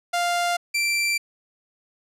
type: tone pair in turn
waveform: sawtooth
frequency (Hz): 698.5 / 2349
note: F5 / D7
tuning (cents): 0 / 0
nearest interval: octave + major sixth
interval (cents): 2100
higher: second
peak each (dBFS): -17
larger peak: neither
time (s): 0.13-0.57 / 0.74-1.18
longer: neither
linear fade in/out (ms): 10
effects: low-pass 11000 Hz 12 dB/octave